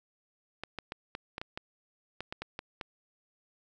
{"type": "clicks", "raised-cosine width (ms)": 0.3, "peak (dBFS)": -21, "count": 12, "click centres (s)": [0.636, 0.787, 0.921, 1.151, 1.381, 1.415, 1.575, 2.206, 2.325, 2.42, 2.591, 2.812], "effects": []}